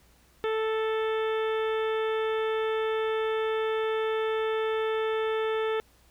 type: harmonic tone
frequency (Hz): 440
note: A4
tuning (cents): 0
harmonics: 1 / 2 / 3 / 4 / 5 / 6 / 7 / 8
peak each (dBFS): -26 / -37 / -36 / -39 / -43 / -45 / -47 / -45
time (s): 0.44-5.8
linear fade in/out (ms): 0
effects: added 60 Hz sine -62 dBFS peak until 6.1 s + pink hiss -62 dBFS RMS until 6.1 s